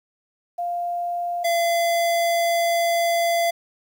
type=tone pair in turn; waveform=sine / square; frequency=698.5 / 681 Hz; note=F5 / F5; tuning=0 / -44 cents; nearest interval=unison; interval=44 cents; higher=first; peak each=-23 / -19 dBFS; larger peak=second; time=0.58-1.44 / 1.44-3.51 s; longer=second; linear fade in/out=10 ms; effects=9-bit